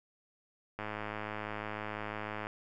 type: click train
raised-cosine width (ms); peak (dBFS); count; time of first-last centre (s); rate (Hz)
0.5; -23; 179; 0.79-2.469; 106
effects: none